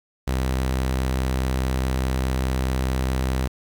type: tone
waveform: sawtooth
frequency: 64.8 Hz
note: C2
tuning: 16 cents flat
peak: -17 dBFS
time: 0.27-3.48 s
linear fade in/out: 10 ms
effects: 8-bit